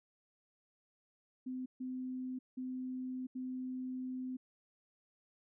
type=tone bursts at uneven times; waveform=sine; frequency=256.1 Hz; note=C4; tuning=37 cents flat; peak=-38 dBFS; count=4; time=1.46-1.66 / 1.8-2.39 / 2.57-3.27 / 3.35-4.37 s; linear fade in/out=10 ms; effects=none